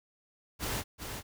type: noise with echo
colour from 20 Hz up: pink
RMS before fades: -34 dBFS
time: 0.59-0.84 s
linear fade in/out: 50 ms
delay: 390 ms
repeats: 1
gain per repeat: -6 dB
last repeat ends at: 1.23 s
effects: none